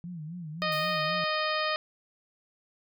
sine tone with vibrato, 164.81 Hz, E3, in tune, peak -36 dBFS, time 0.04-1.24 s, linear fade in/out 0 ms, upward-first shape sine, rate 3.8 Hz, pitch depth 150 cents each way
harmonic tone, 618 Hz, D#5, 12 cents flat, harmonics 1 / 2 / 3 / 4 / 5 / 6 / 7 / 8, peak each -32 / -31 / -34 / -36 / -38 / -40 / -39 / -39 dBFS, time 0.62-1.76 s, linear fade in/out 0 ms
blue noise with exponential decay, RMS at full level -44 dBFS, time 0.72-1.41 s, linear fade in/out 2 ms, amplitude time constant 150 ms
effects none

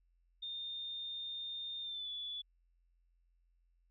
sine tone with pitch glide, 3634 to 3446 Hz, A#7 to A7, -45 to -37 cents, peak -40 dBFS, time 0.42-2.42 s, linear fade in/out 10 ms, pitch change -92 cents, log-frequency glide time 1.82-2.1 s, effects added 43 Hz sine -70 dBFS peak until 3.9 s

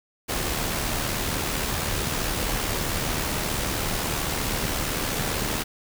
pink noise with amplitude modulation, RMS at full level -25 dBFS, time 0.28-5.64 s, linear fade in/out 20 ms, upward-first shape sine, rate 75.5 Hz, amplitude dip 40%, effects none

